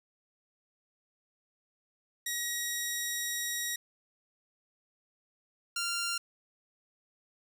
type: tone pair in turn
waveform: 10% pulse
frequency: 1900 / 1388.3 Hz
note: A#6 / F6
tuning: +33 / -11 cents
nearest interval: perfect fourth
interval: 544 cents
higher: first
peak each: -23 dBFS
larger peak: neither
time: 2.26-3.76 / 5.76-6.18 s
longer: first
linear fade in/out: 5 ms
effects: none